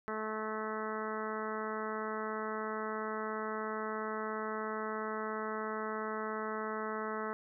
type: harmonic tone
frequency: 217 Hz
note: A3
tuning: 24 cents flat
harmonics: 1 / 2 / 3 / 4 / 5 / 6 / 7 / 8 / 9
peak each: -43 / -40 / -45 / -46 / -43 / -42 / -47 / -50 / -50 dBFS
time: 0.08-7.33 s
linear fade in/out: 0 ms
effects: none